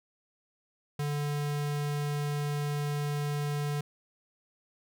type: tone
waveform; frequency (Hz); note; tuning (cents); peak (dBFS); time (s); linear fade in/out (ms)
square; 146.1; D3; -9; -30; 0.99-3.81; 5
effects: none